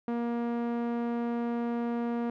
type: tone with low-pass filter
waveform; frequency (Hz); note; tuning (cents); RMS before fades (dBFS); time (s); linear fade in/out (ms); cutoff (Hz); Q
sawtooth; 236.2; A#3; +23; -31; 0.08-2.3; 2; 1200; 0.56
effects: none